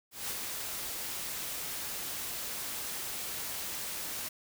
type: noise with ADSR envelope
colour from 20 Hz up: white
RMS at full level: -35 dBFS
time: 0.11-4.29 s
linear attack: 190 ms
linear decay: 31 ms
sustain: -3 dB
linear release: 10 ms
effects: none